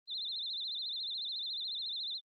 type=tone with vibrato; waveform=sine; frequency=3846 Hz; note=B7; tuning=47 cents flat; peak=-36 dBFS; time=0.07-2.21 s; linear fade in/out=50 ms; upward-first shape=sine; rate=14 Hz; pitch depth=160 cents each way; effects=Opus 24 kbps